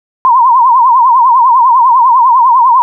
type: tone with vibrato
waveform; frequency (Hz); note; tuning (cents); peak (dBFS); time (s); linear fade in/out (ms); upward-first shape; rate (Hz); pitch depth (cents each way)
sine; 988; B5; 0; -3; 0.25-2.82; 0; triangle; 10; 150
effects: none